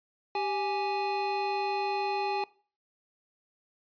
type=tone pair together; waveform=square; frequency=392 / 830.6 Hz; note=G4 / G#5; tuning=0 / 0 cents; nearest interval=octave + minor second; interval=1300 cents; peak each=-34 / -30 dBFS; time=0.35-2.44 s; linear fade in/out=2 ms; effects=noise-tail reverb RT60 0.4 s tail -21 dB re dry + resampled to 11025 Hz